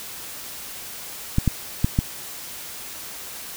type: clicks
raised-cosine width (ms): 5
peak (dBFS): -5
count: 4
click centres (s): 1.384 / 1.477 / 1.845 / 1.989
effects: white hiss -36 dBFS RMS until 3.56 s